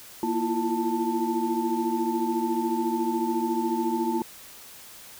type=tone cluster; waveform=sine; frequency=234.7 / 331 / 345 / 885 Hz; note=A#3 / E4 / F4 / A5; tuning=+12 / +7 / -21 / +10 cents; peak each=-29 dBFS; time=0.23-4.22 s; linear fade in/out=2 ms; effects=white hiss -46 dBFS RMS until 5.19 s